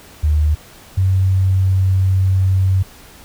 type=tone pair in turn; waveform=sine; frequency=76 / 94.65 Hz; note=D#2 / F#2; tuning=-40 / +40 cents; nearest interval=major third; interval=380 cents; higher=second; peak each=-11 dBFS; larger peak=neither; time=0.23-0.55 / 0.97-2.83 s; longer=second; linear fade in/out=10 ms; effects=pink hiss -42 dBFS RMS until 3.24 s